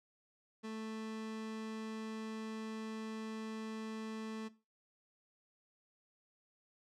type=tone; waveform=30% pulse; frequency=220 Hz; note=A3; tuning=in tune; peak=-39 dBFS; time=0.63-4.49 s; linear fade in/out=20 ms; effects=noise-tail reverb RT60 0.3 s tail -17 dB re dry + low-pass 7000 Hz 12 dB/octave